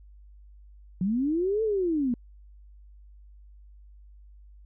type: linear two-way sweep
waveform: sine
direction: up then down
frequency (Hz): 174.61 to 450 to 230.7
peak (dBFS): -23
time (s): 1.01-2.14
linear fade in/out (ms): 2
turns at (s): 1.63
effects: added 50 Hz sine -48 dBFS peak until 4.65 s